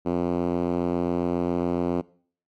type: tone with band-pass filter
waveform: 5% pulse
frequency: 87.31 Hz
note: F2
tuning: in tune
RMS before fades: -25 dBFS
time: 0.05-2.02 s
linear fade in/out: 20 ms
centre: 270 Hz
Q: 1.3
effects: noise-tail reverb RT60 0.5 s tail -22 dB re dry + AAC 64 kbps